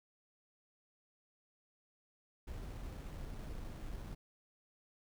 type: noise with sample-and-hold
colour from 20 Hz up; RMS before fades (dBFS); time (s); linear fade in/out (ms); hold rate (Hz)
brown; -45; 2.47-4.15; 10; 4900
effects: none